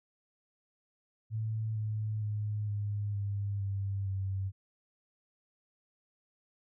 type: tone with pitch steps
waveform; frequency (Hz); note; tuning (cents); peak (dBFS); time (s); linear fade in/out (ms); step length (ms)
sine; 110 / 107.61 / 105.28 / 102.99 / 100.75 / 98.57 / 96.43; A2 / A2 / G#2 / G#2 / G2 / G2 / G2; 0 / -38 / +24 / -14 / +48 / +10 / -28; -31; 1.3-4.52; 50; 460
effects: none